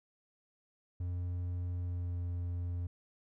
triangle tone with pitch glide, 88.7 to 87.68 Hz, F2 to F2, +27 to +7 cents, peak -32 dBFS, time 1-2.87 s, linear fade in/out 5 ms, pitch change -20 cents, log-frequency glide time 1.76-2.22 s, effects none

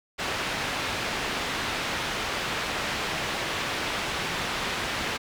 white low-pass noise, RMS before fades -30 dBFS, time 0.18-5.18 s, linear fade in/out 20 ms, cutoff 2900 Hz, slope 12 dB/octave, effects none

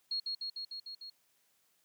sine tone with echo, 4296 Hz, C8, 45 cents sharp, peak -32 dBFS, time 0.11-0.2 s, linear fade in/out 5 ms, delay 150 ms, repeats 6, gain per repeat -2 dB, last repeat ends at 1.1 s, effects white hiss -73 dBFS RMS until 1.84 s + high-pass 100 Hz 12 dB/octave

